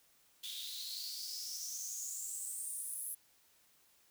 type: noise with high-pass filter sweep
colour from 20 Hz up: white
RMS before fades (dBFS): -43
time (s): 0.43-3.15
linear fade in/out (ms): 10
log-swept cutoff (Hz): 3400 to 11000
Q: 7.8
effects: white hiss -69 dBFS RMS until 4.1 s